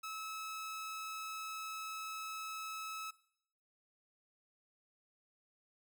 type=tone; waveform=sawtooth; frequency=1297 Hz; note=E6; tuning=28 cents flat; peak=-38 dBFS; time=0.03-3.11 s; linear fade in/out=10 ms; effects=noise-tail reverb RT60 0.7 s tail -19 dB re dry

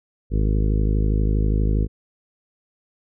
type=harmonic tone; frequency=52.4 Hz; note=G#1; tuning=16 cents sharp; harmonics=1 / 2 / 3 / 4 / 5 / 6 / 7 / 8 / 9; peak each=-18 / -24 / -28 / -30 / -32 / -34 / -35 / -36 / -37 dBFS; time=0.3-1.88 s; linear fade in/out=50 ms; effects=none

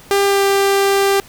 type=tone with pitch glide; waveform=sawtooth; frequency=398.5 to 395.1 Hz; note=G4 to G4; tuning=+28 to +14 cents; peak=-8 dBFS; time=0.11-1.2 s; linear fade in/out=0 ms; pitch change=-14 cents; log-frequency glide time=0.26-0.43 s; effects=pink hiss -42 dBFS RMS until 1.28 s

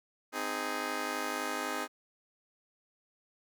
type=chord; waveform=10% pulse; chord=Ab major; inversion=first; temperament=just; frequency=259.6 / 311.5 / 415.3 Hz; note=C4 / Eb4 / Ab4; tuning=-13 / +2 / 0 cents; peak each=-30 dBFS; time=0.32-1.88 s; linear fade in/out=50 ms; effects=none

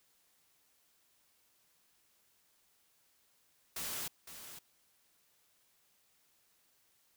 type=noise with echo; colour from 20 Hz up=white; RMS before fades=-40 dBFS; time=3.76-4.08 s; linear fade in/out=5 ms; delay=510 ms; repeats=1; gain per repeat=-10 dB; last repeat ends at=4.59 s; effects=white hiss -72 dBFS RMS until 7.16 s

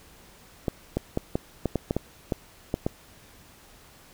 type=clicks; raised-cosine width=2 ms; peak=-11 dBFS; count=11; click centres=0.682 / 0.97 / 1.174 / 1.355 / 1.657 / 1.757 / 1.909 / 1.966 / 2.322 / 2.741 / 2.865 s; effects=pink hiss -53 dBFS RMS until 4.13 s

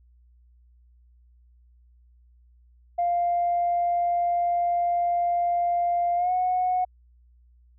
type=tone with pitch glide; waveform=sine; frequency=698 to 731.9 Hz; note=F5 to F#5; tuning=-1 to -19 cents; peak=-20 dBFS; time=2.98-6.85 s; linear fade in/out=10 ms; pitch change=+82 cents; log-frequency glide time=6.16-6.32 s; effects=tanh soft clip ceiling -16 dBFS + added 60 Hz sine -54 dBFS peak until 7.78 s

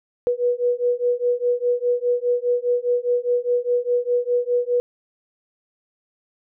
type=beating tone pair; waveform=sine; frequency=485.1 / 490 Hz; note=B4 / B4; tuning=-31 / -14 cents; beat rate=4.9 Hz; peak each=-21 dBFS; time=0.27-4.8 s; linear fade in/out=0 ms; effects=none

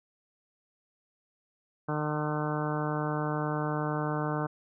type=harmonic tone with a mistuned harmonic; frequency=151.1 Hz; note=D3; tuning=50 cents sharp; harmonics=1 / 2 / 3 / 4 / 5 / 6 / 7 / 8 / 9 / 10; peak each=-32 / -35 / -37 / -38 / -39 / -40 / -40 / -41 / -42 / -42 dBFS; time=1.88-4.47 s; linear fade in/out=10 ms; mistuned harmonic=9; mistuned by=-30 cents; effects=none

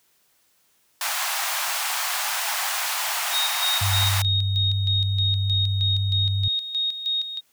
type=high-pass noise; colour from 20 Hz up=pink; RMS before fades=-26 dBFS; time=1.01-4.22 s; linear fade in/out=2 ms; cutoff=720 Hz; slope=48 dB/octave
type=tone with tremolo; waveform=sine; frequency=3729 Hz; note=A#7; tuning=in tune; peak=-21 dBFS; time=3.31-7.41 s; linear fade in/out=50 ms; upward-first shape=square; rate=3.2 Hz; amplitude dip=65%
type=tone with vibrato; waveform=sine; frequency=98 Hz; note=G2; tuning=in tune; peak=-20 dBFS; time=3.81-6.48 s; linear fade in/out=5 ms; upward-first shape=square; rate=5.5 Hz; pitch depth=8 cents each way
effects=white hiss -64 dBFS RMS until 7.52 s + high-pass 60 Hz 12 dB/octave

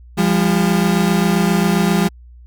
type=tone pair together; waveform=35% pulse; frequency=173.8 / 201.3 Hz; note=F3 / G3; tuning=-8 / +46 cents; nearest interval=minor third; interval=254 cents; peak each=-14 dBFS; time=0.17-2.09 s; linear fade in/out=20 ms; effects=added 60 Hz sine -38 dBFS peak until 2.46 s

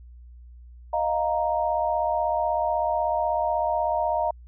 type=chord; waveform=sine; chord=Eb suspended second; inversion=none; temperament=equal; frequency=622.3 / 698.5 / 932.3 Hz; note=Eb5 / F5 / Bb5; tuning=0 / 0 / 0 cents; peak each=-26 dBFS; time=0.93-4.31 s; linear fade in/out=5 ms; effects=added 60 Hz sine -43 dBFS peak until 4.47 s

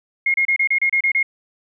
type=tone bursts; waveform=sine; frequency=2148 Hz; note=C7; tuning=45 cents sharp; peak=-14 dBFS; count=9; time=0.26-1.229 s; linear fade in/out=5 ms; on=81 ms; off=30 ms; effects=none

